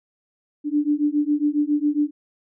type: beating tone pair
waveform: sine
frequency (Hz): 291.4 / 298.7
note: D4 / D4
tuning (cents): -13 / +29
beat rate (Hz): 7.3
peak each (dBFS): -21 / -21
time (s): 0.64-2.11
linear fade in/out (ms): 50
effects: none